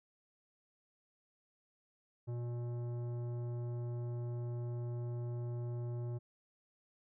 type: tone with tanh clipping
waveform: triangle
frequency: 120.1 Hz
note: B2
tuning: 48 cents flat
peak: -39 dBFS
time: 2.27-6.19 s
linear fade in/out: 20 ms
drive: 17 dB
effects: none